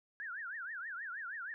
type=tone with vibrato; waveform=sine; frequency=1600 Hz; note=G6; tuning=35 cents sharp; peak=-40 dBFS; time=0.2-1.54 s; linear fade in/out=0 ms; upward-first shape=triangle; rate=6.3 Hz; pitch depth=300 cents each way; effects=none